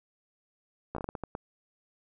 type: slowing click train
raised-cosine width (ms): 1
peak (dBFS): -21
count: 9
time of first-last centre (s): 0.95-1.351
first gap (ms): 14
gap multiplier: 1.35
effects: none